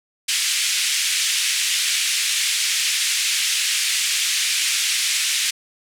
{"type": "band-pass noise", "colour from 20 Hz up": "pink", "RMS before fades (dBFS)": -21, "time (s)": [0.28, 5.51], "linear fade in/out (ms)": 10, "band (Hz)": [2200, 10000], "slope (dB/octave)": 24, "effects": []}